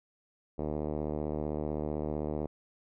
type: tone with low-pass filter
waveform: 5% pulse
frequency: 75.7 Hz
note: D#2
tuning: 47 cents flat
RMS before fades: -34 dBFS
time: 0.58-2.47 s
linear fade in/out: 10 ms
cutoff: 490 Hz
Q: 1
effects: none